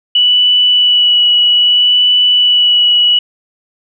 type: tone with vibrato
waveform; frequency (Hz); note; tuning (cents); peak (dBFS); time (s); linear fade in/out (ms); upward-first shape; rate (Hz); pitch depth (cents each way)
sine; 2951; F#7; -5; -6; 0.15-3.19; 5; sine; 0.62; 12
effects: none